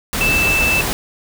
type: tone in noise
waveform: sine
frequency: 2642 Hz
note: E7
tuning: 3 cents sharp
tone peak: -14 dBFS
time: 0.21-0.81 s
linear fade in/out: 0 ms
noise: pink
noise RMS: -20 dBFS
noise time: 0.13-0.93 s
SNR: +3 dB
effects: none